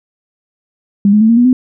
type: tone with pitch steps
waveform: sine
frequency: 201.1 / 210.7 / 220.8 / 231.4 / 242.5 / 254.1 Hz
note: G3 / G#3 / A3 / A#3 / B3 / B3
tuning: +44 / +25 / +6 / -13 / -31 / +49 cents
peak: -5 dBFS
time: 1.05-1.53 s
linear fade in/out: 2 ms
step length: 80 ms
effects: none